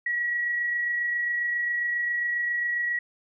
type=tone with amplitude modulation; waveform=sine; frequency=1920 Hz; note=B6; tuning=49 cents flat; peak=-23 dBFS; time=0.06-2.99 s; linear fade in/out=5 ms; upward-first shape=sine; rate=27.4 Hz; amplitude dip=25%; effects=none